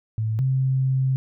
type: tone pair in turn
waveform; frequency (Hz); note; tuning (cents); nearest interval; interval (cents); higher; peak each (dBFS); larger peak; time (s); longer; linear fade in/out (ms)
sine; 110 / 132.05; A2 / C3; 0 / +16; minor third; 316; second; -21 / -18; second; 0.18-0.39 / 0.39-1.16; second; 0
effects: none